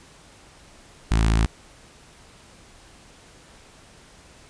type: tone with notch filter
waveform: sawtooth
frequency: 55 Hz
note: A1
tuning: in tune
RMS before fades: -19 dBFS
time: 1.11-1.46 s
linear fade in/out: 0 ms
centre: 510 Hz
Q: 1.2
effects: pink hiss -50 dBFS RMS until 4.49 s + resampled to 22050 Hz